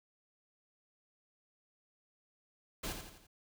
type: noise with echo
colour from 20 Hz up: pink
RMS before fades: -39 dBFS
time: 2.83-2.93 s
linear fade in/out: 10 ms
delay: 85 ms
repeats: 4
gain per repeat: -6 dB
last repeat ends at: 3.27 s
effects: none